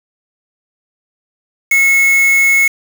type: tone with quantisation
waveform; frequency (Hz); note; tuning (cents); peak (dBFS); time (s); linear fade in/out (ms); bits
triangle; 2184; C#7; -26; -6; 1.71-2.68; 5; 3
effects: none